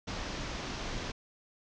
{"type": "low-pass noise", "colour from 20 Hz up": "pink", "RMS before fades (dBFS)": -38, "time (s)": [0.07, 1.12], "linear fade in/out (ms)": 10, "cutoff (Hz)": 6400, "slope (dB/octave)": 48, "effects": []}